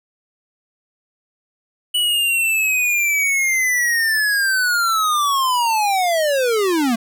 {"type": "linear sweep", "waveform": "square", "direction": "down", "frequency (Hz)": [2960, 220], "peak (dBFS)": -16, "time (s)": [1.94, 6.96], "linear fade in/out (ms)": 10, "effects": []}